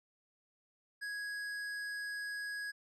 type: tone with hard clipping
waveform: triangle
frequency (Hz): 1661.2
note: G#6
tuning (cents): 0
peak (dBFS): -40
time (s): 1.01-2.72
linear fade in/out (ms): 20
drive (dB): 14
effects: none